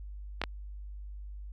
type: clicks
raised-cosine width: 0.3 ms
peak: -14 dBFS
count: 2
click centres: 0.416 / 0.438 s
effects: added 50 Hz sine -40 dBFS peak until 1.52 s